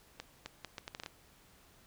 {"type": "accelerating click train", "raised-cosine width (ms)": 0.2, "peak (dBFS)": -24, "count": 9, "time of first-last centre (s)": [0.2, 1.062], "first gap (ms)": 260, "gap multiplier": 0.72, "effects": ["pink hiss -63 dBFS RMS until 1.86 s"]}